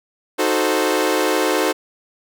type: chord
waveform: sawtooth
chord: D# diminished seventh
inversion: none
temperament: equal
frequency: 311.1 / 370 / 440 / 523.3 Hz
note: D#4 / F#4 / A4 / C5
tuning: 0 / 0 / 0 / 0 cents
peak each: -18 dBFS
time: 0.38-1.73 s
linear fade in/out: 20 ms
effects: none